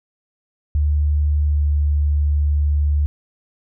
sine tone with pitch glide, 74 to 73.36 Hz, D2 to D2, +14 to -1 cents, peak -14 dBFS, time 0.75-3.06 s, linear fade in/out 0 ms, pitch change -15 cents, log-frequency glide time 1.47-1.61 s, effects none

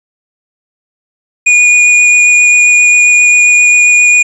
square tone with vibrato, 2449 Hz, D#7, 28 cents flat, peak -4 dBFS, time 1.46-4.23 s, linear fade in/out 10 ms, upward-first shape sine, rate 7.5 Hz, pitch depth 9 cents each way, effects resampled to 22050 Hz

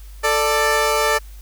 15% pulse tone pair together, 442 / 590 Hz, A4 / D5, +8 / +8 cents, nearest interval perfect fourth, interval 500 cents, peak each -12 dBFS, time 0.23-1.19 s, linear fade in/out 20 ms, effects added 50 Hz sine -35 dBFS peak until 1.41 s + white hiss -50 dBFS RMS until 1.41 s

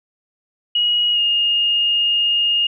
sine tone with pitch glide, 2897 to 2842 Hz, F#7 to F7, -37 to +30 cents, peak -14 dBFS, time 0.75-2.67 s, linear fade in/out 5 ms, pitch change -33 cents, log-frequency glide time 1.13-1.19 s, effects none

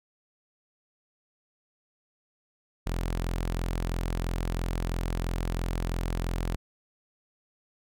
sawtooth tone, 43 Hz, F1, 26 cents flat, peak -24 dBFS, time 2.86-6.56 s, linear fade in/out 10 ms, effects none

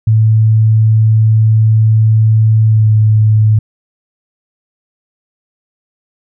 sine tone with pitch glide, 110 to 108.17 Hz, A2 to A2, 0 to -29 cents, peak -5 dBFS, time 0.07-3.59 s, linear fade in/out 5 ms, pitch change -29 cents, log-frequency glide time 2.67-2.9 s, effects none

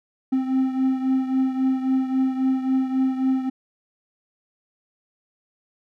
triangle beating tone pair, 261.6 / 265.3 Hz, C4 / C4, 0 / +24 cents, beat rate 3.7 Hz, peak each -18 / -24 dBFS, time 0.32-3.5 s, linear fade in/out 10 ms, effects none

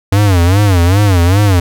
square tone with vibrato, 94.3 Hz, F#2, 33 cents sharp, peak -7 dBFS, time 0.12-1.6 s, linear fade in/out 5 ms, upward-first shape sine, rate 2.5 Hz, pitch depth 180 cents each way, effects none

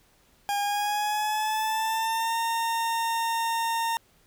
40% pulse tone with pitch glide, 812 to 916.7 Hz, G#5 to A#5, -39 to -29 cents, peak -24 dBFS, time 0.49-3.97 s, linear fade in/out 0 ms, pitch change +210 cents, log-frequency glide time 0.59-2.37 s, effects pink hiss -62 dBFS RMS until 4.26 s

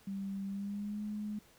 sine tone with pitch glide, 196 to 210.1 Hz, G3 to G#3, 0 to +20 cents, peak -36 dBFS, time 0.07-1.39 s, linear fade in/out 5 ms, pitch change +120 cents, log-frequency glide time 0.47-1.01 s, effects pink hiss -63 dBFS RMS until 1.58 s

